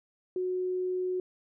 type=tone; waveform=sine; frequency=366.8 Hz; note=F#4; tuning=15 cents flat; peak=-28 dBFS; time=0.36-1.2 s; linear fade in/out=2 ms; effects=none